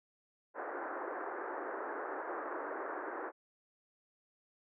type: band-pass noise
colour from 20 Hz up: pink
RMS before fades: -41 dBFS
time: 0.54-3.32 s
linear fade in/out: 50 ms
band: 320 to 1700 Hz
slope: 48 dB/octave
effects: none